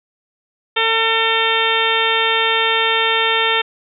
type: harmonic tone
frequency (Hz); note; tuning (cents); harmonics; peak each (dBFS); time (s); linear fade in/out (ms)
450; A4; +39; 1 / 2 / 3 / 4 / 5 / 6 / 7 / 8; -22 / -22 / -22 / -22 / -22 / -22 / -22 / -22; 0.76-3.62; 10
effects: none